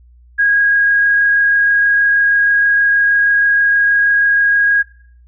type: tone with frequency modulation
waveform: sine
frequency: 1641 Hz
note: G#6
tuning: 21 cents flat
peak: -9 dBFS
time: 0.38-4.83 s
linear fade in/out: 20 ms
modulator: 26.3 Hz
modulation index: 0.57
effects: noise-tail reverb RT60 0.6 s tail -24 dB re dry + added 60 Hz sine -42 dBFS peak until 5.27 s